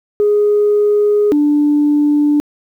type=tone pair in turn; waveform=sine; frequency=415.3 / 294.3 Hz; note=G#4 / D4; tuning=0 / +4 cents; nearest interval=tritone; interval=596 cents; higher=first; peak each=-8 / -8 dBFS; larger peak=neither; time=0.2-1.32 / 1.32-2.4 s; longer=first; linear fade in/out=0 ms; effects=tanh soft clip ceiling -5 dBFS + 8-bit